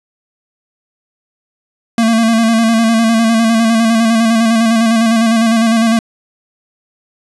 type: tone with vibrato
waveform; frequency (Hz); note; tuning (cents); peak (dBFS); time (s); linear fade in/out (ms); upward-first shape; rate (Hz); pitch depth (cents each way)
square; 226.8; A#3; -47; -9; 1.98-5.99; 2; square; 9.9; 33
effects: resampled to 24000 Hz + 8-bit